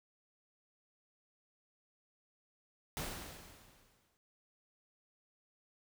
pink noise with exponential decay, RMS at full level -39 dBFS, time 2.97-4.17 s, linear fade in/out 0 ms, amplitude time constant 260 ms, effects none

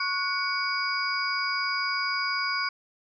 sine tone cluster, 1104 / 1467 / 2250 / 4886 Hz, C#6 / F#6 / C#7 / D#8, -7 / -15 / +25 / -32 cents, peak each -31 dBFS, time 0-2.69 s, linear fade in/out 5 ms, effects none

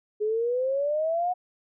sine exponential sweep, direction up, 416.8 to 735 Hz, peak -23 dBFS, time 0.2-1.34 s, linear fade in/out 20 ms, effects none

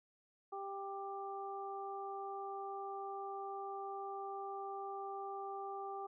harmonic tone, 393.9 Hz, G4, 8 cents sharp, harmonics 1 / 2 / 3, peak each -46 / -44 / -48 dBFS, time 0.52-6.07 s, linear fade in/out 10 ms, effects none

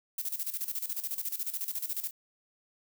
violet noise with tremolo, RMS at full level -33 dBFS, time 0.18-2.11 s, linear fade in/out 5 ms, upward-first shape square, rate 14 Hz, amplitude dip 75%, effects none

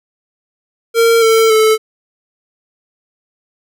square tone with pitch steps, 460 / 448.2 / 436.7 Hz, A#4 / A4 / A4, -23 / +32 / -13 cents, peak -8 dBFS, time 0.94-1.78 s, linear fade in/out 50 ms, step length 280 ms, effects none

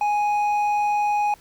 sine tone with hard clipping, 830.6 Hz, G#5, in tune, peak -20 dBFS, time 0.01-1.34 s, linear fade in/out 2 ms, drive 5 dB, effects pink hiss -53 dBFS RMS until 1.4 s

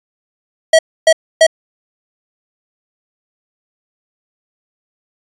square tone bursts, 644 Hz, E5, 41 cents flat, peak -5 dBFS, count 3, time 0.73-1.467 s, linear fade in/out 5 ms, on 59 ms, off 280 ms, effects resampled to 22050 Hz

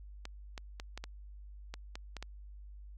clicks, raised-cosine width 0.2 ms, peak -25 dBFS, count 9, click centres 0.254 / 0.578 / 0.799 / 0.976 / 1.04 / 1.74 / 1.955 / 2.167 / 2.226 s, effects added 50 Hz sine -47 dBFS peak until 2.97 s

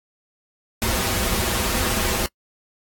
pink noise with comb filter, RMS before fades -22 dBFS, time 0.82-2.26 s, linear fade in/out 0 ms, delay 6.9 ms, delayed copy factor -0.95, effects noise-tail reverb RT60 0.1 s tail -26 dB re dry + AAC 64 kbps

